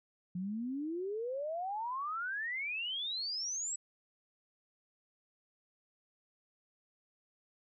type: exponential sweep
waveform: sine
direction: up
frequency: 174.61 to 7910 Hz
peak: -35 dBFS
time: 0.35-3.76 s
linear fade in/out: 5 ms
effects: none